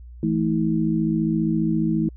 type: tone cluster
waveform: sine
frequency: 165.4 / 220.1 / 321.1 Hz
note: E3 / A3 / E4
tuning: +6 / +1 / -45 cents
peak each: -23 dBFS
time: 0.23-2.09 s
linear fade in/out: 2 ms
effects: added 60 Hz sine -38 dBFS peak until 2.16 s